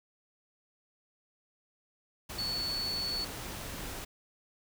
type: tone in noise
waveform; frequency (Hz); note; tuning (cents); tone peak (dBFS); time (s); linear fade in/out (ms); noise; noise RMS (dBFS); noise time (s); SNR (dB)
sine; 4435; C#8; 0; -32; 2.38-3.25; 10; pink; -41; 2.29-4.05; +6
effects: none